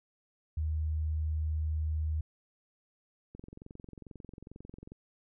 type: tone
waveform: sine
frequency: 77.78 Hz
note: D#2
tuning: in tune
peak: -29 dBFS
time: 0.57-2.21 s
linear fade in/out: 5 ms
type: click train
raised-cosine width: 3 ms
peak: -34 dBFS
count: 36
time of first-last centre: 3.35-4.92 s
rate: 22.3 Hz
effects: none